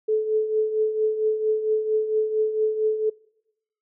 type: tone with tremolo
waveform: sine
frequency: 433.4 Hz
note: A4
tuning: 26 cents flat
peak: -17 dBFS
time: 0.08-3.1 s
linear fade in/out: 10 ms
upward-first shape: triangle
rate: 4.4 Hz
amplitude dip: 70%
effects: noise-tail reverb RT60 0.9 s tail -25 dB re dry